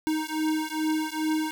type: beating tone pair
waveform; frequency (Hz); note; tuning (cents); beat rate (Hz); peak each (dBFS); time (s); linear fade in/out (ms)
square; 311.1 / 313.5; D#4 / D#4; 0 / +13; 2.4; -29; 0.07-1.51; 0
effects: none